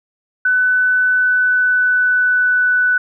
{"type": "tone with pitch glide", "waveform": "sine", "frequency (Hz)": [1500, 1490.5], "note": ["F#6", "F#6"], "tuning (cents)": [23, 12], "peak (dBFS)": -11, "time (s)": [0.45, 2.98], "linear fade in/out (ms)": 5, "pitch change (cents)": -11, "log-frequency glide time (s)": [1.15, 2.66], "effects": []}